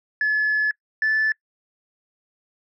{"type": "tone pair in turn", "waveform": "sine", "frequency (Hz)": [1716, 1747], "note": ["A6", "A6"], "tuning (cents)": [-44, -13], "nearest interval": "unison", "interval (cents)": 31, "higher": "second", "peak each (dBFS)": -16, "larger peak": "neither", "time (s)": [[0.21, 0.71], [1.02, 1.32]], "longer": "first", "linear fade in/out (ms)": 2, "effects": ["noise-tail reverb RT60 0.1 s tail -25 dB re dry", "tanh soft clip ceiling -15 dBFS"]}